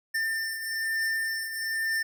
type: beating tone pair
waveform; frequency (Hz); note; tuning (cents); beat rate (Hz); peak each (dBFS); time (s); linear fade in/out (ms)
square; 1795 / 1796.1; A6 / A6; +34 / +35; 1.1; -29 / -36; 0.14-2.03; 10
effects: none